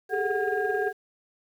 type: tone cluster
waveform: sine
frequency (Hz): 396.2 / 414.2 / 437.1 / 740 / 1621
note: G4 / G#4 / A4 / F#5 / G#6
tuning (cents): +18 / -5 / -11 / 0 / -42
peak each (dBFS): -30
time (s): 0.09-0.93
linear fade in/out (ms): 50
effects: tanh soft clip ceiling -15 dBFS + 9-bit